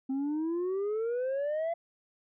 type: exponential sweep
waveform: sine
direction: up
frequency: 261.6 to 685 Hz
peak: -26 dBFS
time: 0.09-1.74 s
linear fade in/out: 10 ms
effects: tanh soft clip ceiling -28 dBFS